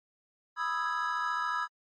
triangle chord, E major seventh, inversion second, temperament equal, 987.8 / 1244.5 / 1318.5 / 1661.2 Hz, B5 / D#6 / E6 / G#6, 0 / 0 / 0 / 0 cents, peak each -33 dBFS, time 0.56-1.68 s, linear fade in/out 50 ms, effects MP3 32 kbps

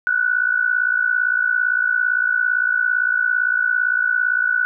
sine tone with amplitude modulation, 1480 Hz, F#6, in tune, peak -12 dBFS, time 0.07-4.65 s, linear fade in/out 0 ms, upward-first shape sine, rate 57.7 Hz, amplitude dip 80%, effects none

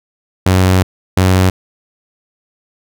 sawtooth tone bursts at uneven times, 93.1 Hz, F#2, 11 cents sharp, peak -4 dBFS, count 2, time 0.46-0.83 / 1.17-1.5 s, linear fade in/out 5 ms, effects none

